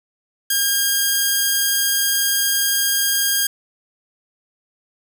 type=tone; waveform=5% pulse; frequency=1617 Hz; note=G#6; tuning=47 cents flat; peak=-5 dBFS; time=0.5-3.47 s; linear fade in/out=5 ms; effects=none